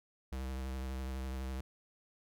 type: tone with vibrato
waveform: square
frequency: 65.41 Hz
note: C2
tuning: in tune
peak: -38 dBFS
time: 0.32-1.61 s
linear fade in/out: 5 ms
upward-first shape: triangle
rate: 12 Hz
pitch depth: 38 cents each way
effects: none